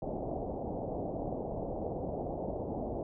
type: low-pass noise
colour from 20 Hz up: white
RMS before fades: -37 dBFS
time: 0.02-3.03 s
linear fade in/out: 2 ms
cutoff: 750 Hz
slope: 48 dB/octave
effects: none